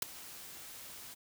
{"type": "noise with ADSR envelope", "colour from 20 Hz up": "white", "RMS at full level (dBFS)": -28, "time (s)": [0.02, 1.15], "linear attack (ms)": 4, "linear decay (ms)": 8, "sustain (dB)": -21, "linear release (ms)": 21, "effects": []}